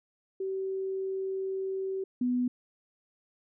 sine tone pair in turn, 383.2 / 247.8 Hz, G4 / B3, -39 / +6 cents, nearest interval minor sixth, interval 755 cents, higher first, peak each -30 / -25 dBFS, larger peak second, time 0.4-2.04 / 2.21-2.48 s, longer first, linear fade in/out 5 ms, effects none

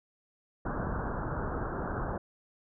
pink low-pass noise, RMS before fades -34 dBFS, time 0.65-2.18 s, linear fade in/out 5 ms, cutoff 1600 Hz, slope 96 dB/octave, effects none

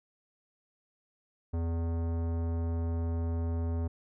sine tone with tanh clipping, 83.4 Hz, E2, 21 cents sharp, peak -31 dBFS, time 1.53-3.88 s, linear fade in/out 10 ms, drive 18 dB, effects none

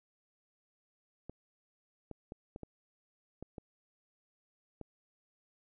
clicks, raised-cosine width 2 ms, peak -30 dBFS, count 8, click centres 1.296 / 2.113 / 2.321 / 2.561 / 2.633 / 3.426 / 3.582 / 4.813 s, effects none

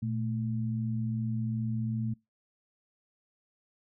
sine tone pair together, 117.39 / 220 Hz, A#2 / A3, +13 / 0 cents, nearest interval major seventh, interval 1087 cents, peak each -31 / -33 dBFS, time 0.02-2.14 s, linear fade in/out 10 ms, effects noise-tail reverb RT60 0.2 s tail -24 dB re dry

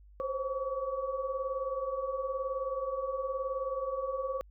sine tone cluster, 516 / 535 / 1135 Hz, C5 / C5 / C#6, -24 / +38 / +41 cents, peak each -37 / -34 / -38 dBFS, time 0.2-4.41 s, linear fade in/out 0 ms, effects added 50 Hz sine -53 dBFS peak until 4.5 s

